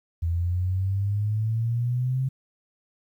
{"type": "exponential sweep", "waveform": "sine", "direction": "up", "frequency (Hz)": [82.7, 133.6], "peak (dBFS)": -22, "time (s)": [0.22, 2.29], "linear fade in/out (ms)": 10, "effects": ["10-bit"]}